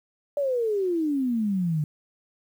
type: exponential sweep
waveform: sine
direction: down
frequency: 587.3 to 146.3 Hz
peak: -22 dBFS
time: 0.37-1.84 s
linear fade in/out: 2 ms
effects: 9-bit